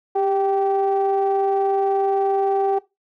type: ring-modulated tone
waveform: triangle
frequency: 191.8 Hz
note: G3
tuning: 37 cents flat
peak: -12 dBFS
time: 0.15-2.79 s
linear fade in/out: 10 ms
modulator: 587 Hz
effects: noise-tail reverb RT60 0.2 s tail -18 dB re dry + high-pass 100 Hz 12 dB/octave